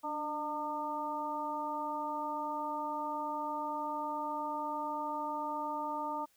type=harmonic tone with a mistuned harmonic; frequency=302.4 Hz; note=D#4; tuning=49 cents flat; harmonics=1 / 2 / 3 / 4; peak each=-43 / -43 / -36 / -41 dBFS; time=0.03-6.26 s; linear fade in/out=20 ms; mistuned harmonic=1; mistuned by=-54 cents; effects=white hiss -70 dBFS RMS until 6.36 s